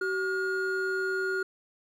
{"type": "tone pair together", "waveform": "triangle", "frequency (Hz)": [380.2, 1429], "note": ["F#4", "F6"], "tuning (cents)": [47, 39], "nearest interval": "octave + major seventh", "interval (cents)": 2292, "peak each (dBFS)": -28, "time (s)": [0.01, 1.43], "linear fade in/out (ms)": 5, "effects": []}